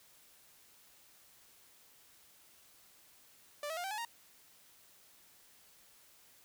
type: tone with pitch steps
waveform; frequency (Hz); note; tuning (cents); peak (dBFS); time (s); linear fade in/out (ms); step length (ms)
sawtooth; 587.3 / 644.2 / 706.5 / 774.9 / 850 / 932.3; D5 / E5 / F5 / G5 / G#5 / A#5; 0 / -40 / +20 / -20 / +40 / 0; -34; 3.63-4.05; 2; 70
effects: white hiss -63 dBFS RMS until 6.44 s